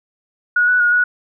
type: tone with pitch steps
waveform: sine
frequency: 1454 / 1480 / 1441 / 1464 Hz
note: F#6 / F#6 / F#6 / F#6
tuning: -31 / 0 / -46 / -19 cents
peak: -11 dBFS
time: 0.56-1.04 s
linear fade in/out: 5 ms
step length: 120 ms
effects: none